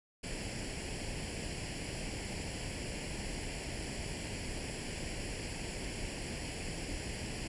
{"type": "noise with comb filter", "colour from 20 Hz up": "pink", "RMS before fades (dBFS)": -40, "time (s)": [0.23, 7.48], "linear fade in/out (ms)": 10, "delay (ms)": 0.4, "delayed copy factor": 0.75, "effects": ["resampled to 24000 Hz"]}